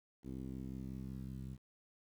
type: tone with low-pass filter sweep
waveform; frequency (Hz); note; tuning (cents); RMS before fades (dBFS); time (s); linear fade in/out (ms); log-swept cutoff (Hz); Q
10% pulse; 65.41; C2; 0; -45; 0.23-1.58; 50; 300 to 160; 1.6
effects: 11-bit